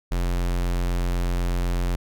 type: tone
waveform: square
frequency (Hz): 44.01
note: F1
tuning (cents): +14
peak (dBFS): -22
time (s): 0.11-1.96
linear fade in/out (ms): 10
effects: none